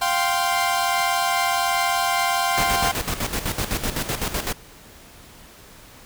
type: chord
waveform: sawtooth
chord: F suspended second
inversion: none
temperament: equal with one note detuned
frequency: 698.5 / 779.9 / 1046.5 Hz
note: F5 / G5 / C6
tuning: 0 / -9 / 0 cents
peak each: -20 dBFS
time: 0.01-2.92 s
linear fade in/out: 10 ms
type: noise with tremolo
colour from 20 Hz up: pink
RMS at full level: -24 dBFS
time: 2.57-4.53 s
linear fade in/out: 10 ms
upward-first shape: square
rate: 7.9 Hz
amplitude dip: 65%
effects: pink hiss -46 dBFS RMS until 6.05 s